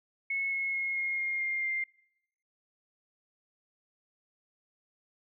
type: tone with pitch steps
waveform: sine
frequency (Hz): 2191 / 2176 / 2161 / 2146 / 2131 / 2116 / 2102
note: C#7 / C#7 / C#7 / C7 / C7 / C7 / C7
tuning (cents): -21 / -33 / -45 / +43 / +31 / +19 / +7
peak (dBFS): -29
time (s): 0.3-1.84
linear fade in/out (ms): 5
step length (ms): 220
effects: noise-tail reverb RT60 0.9 s tail -25 dB re dry